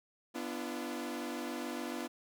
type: chord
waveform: sawtooth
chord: B diminished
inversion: none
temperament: equal with one note detuned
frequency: 246.9 / 293.7 / 341.1 Hz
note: B3 / D4 / F4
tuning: 0 / 0 / -41 cents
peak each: -37 / -39 / -38 dBFS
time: 0.34-2.08 s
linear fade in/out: 20 ms
effects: none